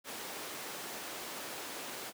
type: high-pass noise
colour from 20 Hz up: pink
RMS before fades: -43 dBFS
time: 0.04-2.13 s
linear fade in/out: 50 ms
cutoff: 320 Hz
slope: 12 dB/octave
effects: none